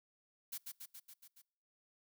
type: noise with echo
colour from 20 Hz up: blue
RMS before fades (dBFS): -43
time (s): 0.52-0.58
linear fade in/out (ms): 10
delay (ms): 140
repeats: 6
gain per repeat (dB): -3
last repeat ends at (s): 1.42
effects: noise-tail reverb RT60 0.7 s tail -26 dB re dry